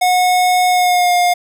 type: tone with pitch glide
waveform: square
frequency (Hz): 728 to 710.6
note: F#5 to F5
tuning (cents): -28 to +30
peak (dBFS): -11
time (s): 0.01-1.34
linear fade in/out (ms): 10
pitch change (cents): -42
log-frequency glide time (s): 0.69-1.14
effects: none